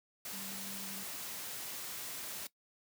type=tone in noise; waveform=sine; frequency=195.6 Hz; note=G3; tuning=4 cents flat; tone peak=-49 dBFS; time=0.33-1.03 s; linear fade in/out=2 ms; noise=white; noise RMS=-43 dBFS; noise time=0.25-2.47 s; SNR=-9 dB; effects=noise-tail reverb RT60 0.1 s tail -19 dB re dry + high-pass 100 Hz 12 dB/octave